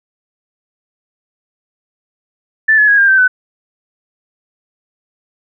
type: tone with pitch steps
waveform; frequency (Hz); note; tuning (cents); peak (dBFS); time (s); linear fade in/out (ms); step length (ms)
sine; 1760 / 1706 / 1653.6 / 1602.8 / 1553.6 / 1505.8; A6 / G#6 / G#6 / G6 / G6 / F#6; 0 / +46 / -8 / +38 / -16 / +30; -6; 2.68-3.28; 10; 100
effects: none